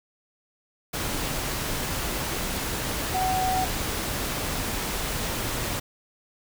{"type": "tone in noise", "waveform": "sine", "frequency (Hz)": 749, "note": "F#5", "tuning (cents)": 21, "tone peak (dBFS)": -23, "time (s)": [3.14, 3.65], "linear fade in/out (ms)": 10, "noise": "pink", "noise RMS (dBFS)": -29, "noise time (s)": [0.93, 5.8], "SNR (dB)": 3, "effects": []}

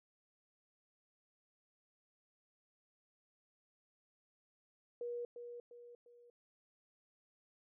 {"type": "tone with echo", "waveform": "sine", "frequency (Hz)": 479.4, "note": "A#4", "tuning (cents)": 48, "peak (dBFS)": -39, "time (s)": [5.01, 5.25], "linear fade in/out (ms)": 2, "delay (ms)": 350, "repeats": 3, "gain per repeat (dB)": -7, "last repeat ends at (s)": 6.3, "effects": []}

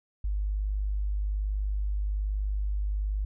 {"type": "tone", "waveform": "sine", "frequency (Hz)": 50.6, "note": "G#1", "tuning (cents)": -44, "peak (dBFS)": -26, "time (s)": [0.24, 3.25], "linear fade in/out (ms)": 5, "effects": []}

